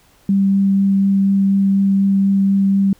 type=tone with vibrato; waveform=sine; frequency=196 Hz; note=G3; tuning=in tune; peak=-11 dBFS; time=0.29-2.93 s; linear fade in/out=2 ms; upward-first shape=triangle; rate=4.1 Hz; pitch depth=8 cents each way; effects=pink hiss -53 dBFS RMS until 2.99 s